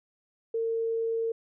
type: tone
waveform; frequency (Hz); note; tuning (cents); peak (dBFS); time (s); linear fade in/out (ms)
sine; 454.8; A#4; -43; -26; 0.54-1.32; 5
effects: none